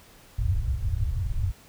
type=low-pass noise; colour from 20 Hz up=white; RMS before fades=-26 dBFS; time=0.38-1.52 s; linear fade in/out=5 ms; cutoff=110 Hz; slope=48 dB/octave; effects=pink hiss -53 dBFS RMS until 1.68 s